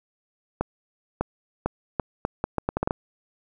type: accelerating click train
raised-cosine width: 1 ms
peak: -9 dBFS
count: 12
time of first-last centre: 0.61-2.909 s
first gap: 600 ms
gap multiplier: 0.75
effects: none